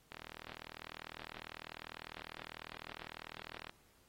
click train, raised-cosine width 0.3 ms, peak -29 dBFS, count 144, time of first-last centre 0.12-3.695 s, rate 40 Hz, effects pink hiss -69 dBFS RMS until 4.08 s + AAC 48 kbps

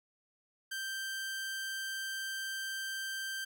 sawtooth tone, 1568 Hz, G6, in tune, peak -33 dBFS, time 0.71-3.45 s, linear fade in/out 10 ms, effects none

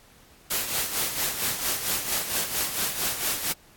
white noise with tremolo, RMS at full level -25 dBFS, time 0.5-3.53 s, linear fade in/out 10 ms, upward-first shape sine, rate 4.4 Hz, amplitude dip 60%, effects pink hiss -55 dBFS RMS until 3.76 s + AAC 64 kbps

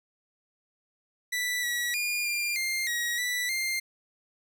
sawtooth tone with pitch steps, 1973 / 1931 / 2423 / 2395 / 2109 / 1902 / 1969 / 2105 Hz, B6 / B6 / D#7 / D7 / C7 / A#6 / B6 / C7, -2 / -39 / -47 / +33 / +13 / +34 / -6 / +10 cents, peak -24 dBFS, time 1.32-3.8 s, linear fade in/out 10 ms, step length 310 ms, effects none

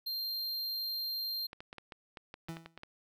square tone, 4183 Hz, C8, 1 cent flat, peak -35 dBFS, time 0.06-1.47 s, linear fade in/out 10 ms
clicks, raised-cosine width 0.3 ms, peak -29 dBFS, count 12, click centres 1.531 / 1.605 / 1.729 / 1.783 / 1.922 / 2.172 / 2.341 / 2.485 / 2.569 / 2.66 / 2.776 / 2.834 s
30% pulse tone with exponential decay, 164.81 Hz, E3, in tune, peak -34 dBFS, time 2.49-2.78 s, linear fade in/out 0 ms, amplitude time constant 63 ms
effects none

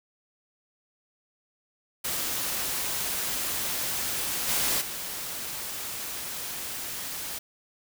white noise with level steps, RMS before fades -30 / -26 / -35 dBFS, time 2.04-7.39 s, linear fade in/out 10 ms, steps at 4.47 / 4.8 s, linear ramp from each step 20 ms, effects none

